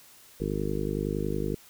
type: harmonic tone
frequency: 50.8 Hz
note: G#1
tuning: 38 cents flat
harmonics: 1 / 2 / 3 / 4 / 5 / 6 / 7 / 8 / 9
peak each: -35 / -39 / -34 / -36 / -37 / -37 / -35 / -36 / -36 dBFS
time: 0.4-1.55 s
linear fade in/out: 5 ms
effects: white hiss -54 dBFS RMS until 1.69 s